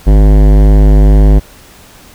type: tone with hard clipping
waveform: sine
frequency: 51 Hz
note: G#1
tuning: 31 cents flat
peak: -4 dBFS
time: 0.06-1.4 s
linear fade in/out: 20 ms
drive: 18 dB
effects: pink hiss -38 dBFS RMS until 2.14 s